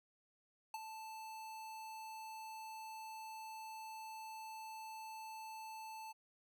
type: tone with ADSR envelope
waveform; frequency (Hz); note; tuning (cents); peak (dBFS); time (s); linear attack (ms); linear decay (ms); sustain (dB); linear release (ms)
square; 880; A5; 0; -40; 0.74-6.13; 3; 28; -8; 20
effects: none